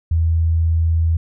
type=tone; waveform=sine; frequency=82 Hz; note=E2; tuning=9 cents flat; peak=-13 dBFS; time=0.11-1.17 s; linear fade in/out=5 ms; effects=none